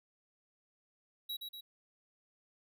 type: tone with echo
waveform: square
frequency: 3874 Hz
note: B7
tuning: 34 cents flat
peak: -38 dBFS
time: 1.29-1.37 s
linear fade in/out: 10 ms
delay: 120 ms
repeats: 2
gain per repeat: -4 dB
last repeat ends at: 1.61 s
effects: none